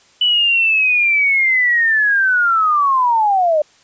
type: linear sweep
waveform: sine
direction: down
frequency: 2980 to 587.3 Hz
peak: -11 dBFS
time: 0.21-3.62 s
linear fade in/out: 5 ms
effects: white hiss -51 dBFS RMS until 3.83 s + resampled to 16000 Hz